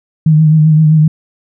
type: tone with vibrato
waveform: sine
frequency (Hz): 155.56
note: D#3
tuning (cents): 0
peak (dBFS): -4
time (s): 0.26-1.08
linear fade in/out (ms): 5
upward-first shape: triangle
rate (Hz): 7.7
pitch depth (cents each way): 46
effects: none